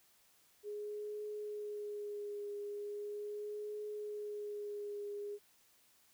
sine tone with vibrato, 415.3 Hz, G#4, in tune, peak -40 dBFS, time 0.63-5.39 s, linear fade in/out 50 ms, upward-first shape triangle, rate 0.39 Hz, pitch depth 25 cents each way, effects white hiss -69 dBFS RMS until 6.13 s

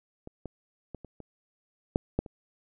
clicks, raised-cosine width 2 ms, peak -28 / -24 / -25 / -30 / -30 / -10 / -12 / -29 dBFS, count 8, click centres 0.274 / 0.457 / 0.947 / 1.047 / 1.203 / 1.959 / 2.19 / 2.262 s, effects none

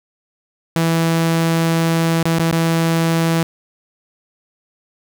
sawtooth tone with dropouts, 164.81 Hz, E3, in tune, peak -10 dBFS, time 0.76-3.43 s, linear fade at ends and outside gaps 0 ms, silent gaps 2.229-2.255 / 2.385-2.396 / 2.513-2.526 s, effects none

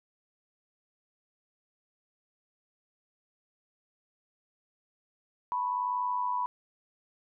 sine tone with amplitude modulation, 987.8 Hz, B5, in tune, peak -25 dBFS, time 5.52-6.46 s, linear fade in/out 0 ms, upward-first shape sine, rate 101 Hz, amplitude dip 60%, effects none

